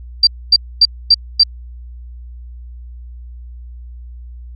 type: tone bursts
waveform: sine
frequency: 4699 Hz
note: D8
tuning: in tune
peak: -4 dBFS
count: 5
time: 0.23-1.435 s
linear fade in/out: 5 ms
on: 41 ms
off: 250 ms
effects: added 60 Hz sine -30 dBFS peak until 4.55 s